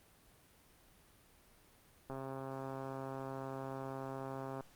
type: click train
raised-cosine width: 1 ms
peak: -30 dBFS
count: 337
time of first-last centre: 2.1-4.607 s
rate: 134 Hz
effects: pink hiss -65 dBFS RMS until 4.75 s + Opus 32 kbps